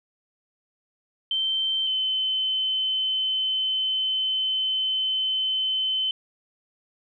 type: tone pair in turn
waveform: sine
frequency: 3110 / 3060 Hz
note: G7 / G7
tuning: -14 / -42 cents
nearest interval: unison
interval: 28 cents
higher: first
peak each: -22 dBFS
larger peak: neither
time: 1.31-1.87 / 1.87-6.11 s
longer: second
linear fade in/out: 2 ms
effects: none